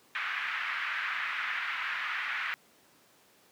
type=band-pass noise; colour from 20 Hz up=white; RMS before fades=-34 dBFS; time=0.15-2.54 s; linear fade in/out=0 ms; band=1300 to 2200 Hz; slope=24 dB/octave; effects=pink hiss -62 dBFS RMS until 3.51 s + high-pass 200 Hz 12 dB/octave